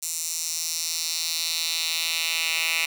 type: tone with high-pass filter sweep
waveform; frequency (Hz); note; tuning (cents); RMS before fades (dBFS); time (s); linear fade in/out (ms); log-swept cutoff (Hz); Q
10% pulse; 163.5; E3; -14; -27; 0.02-2.86; 10; 7100 to 2500; 2.1
effects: none